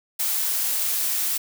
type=noise with high-pass filter sweep; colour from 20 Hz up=blue; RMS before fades=-24 dBFS; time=0.19-1.38 s; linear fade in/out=10 ms; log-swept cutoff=620 to 270 Hz; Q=1.3; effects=none